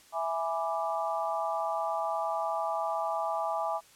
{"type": "chord", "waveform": "sine", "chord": "E dominant seventh", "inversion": "none", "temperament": "equal", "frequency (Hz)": [659.3, 830.6, 987.8, 1174.7], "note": ["E5", "G#5", "B5", "D6"], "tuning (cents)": [0, 0, 0, 0], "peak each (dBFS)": [-33, -33, -37, -35], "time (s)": [0.12, 3.81], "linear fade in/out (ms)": 50, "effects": ["white hiss -58 dBFS RMS until 3.95 s", "low-pass 11000 Hz 12 dB/octave"]}